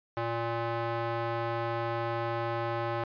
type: tone with band-pass filter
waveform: square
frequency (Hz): 116.54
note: A#2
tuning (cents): 0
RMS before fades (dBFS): -32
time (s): 0.17-3.04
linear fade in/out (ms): 0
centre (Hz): 880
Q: 0.97
effects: resampled to 11025 Hz